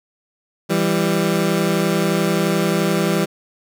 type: tone pair together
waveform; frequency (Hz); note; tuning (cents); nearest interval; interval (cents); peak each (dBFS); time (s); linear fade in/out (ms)
20% pulse; 166.4 / 197.88; E3 / G3; +17 / +17; minor third; 300; -14; 0.69-3.26; 20
effects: none